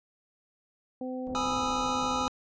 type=harmonic tone; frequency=255.6 Hz; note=C4; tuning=40 cents flat; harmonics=1 / 2 / 3; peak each=-34 / -37 / -44 dBFS; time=1.01-2.28 s; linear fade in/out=2 ms
type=low-pass noise; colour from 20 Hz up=pink; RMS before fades=-43 dBFS; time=1.27-2.28 s; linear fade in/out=0 ms; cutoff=680 Hz; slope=24 dB/octave
type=chord; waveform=square; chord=E major seventh; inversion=first; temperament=equal with one note detuned; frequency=830.6 / 982.6 / 1244.5 / 1318.5 Hz; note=G#5 / B5 / D#6 / E6; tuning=0 / -9 / 0 / 0 cents; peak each=-34 / -37 / -33 / -36 dBFS; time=1.35-2.28 s; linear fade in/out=0 ms
effects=resampled to 16000 Hz